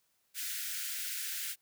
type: high-pass noise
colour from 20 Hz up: white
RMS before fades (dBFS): -38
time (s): 0.34-1.56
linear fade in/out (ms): 50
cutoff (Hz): 1400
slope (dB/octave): 96
effects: white hiss -75 dBFS RMS until 1.61 s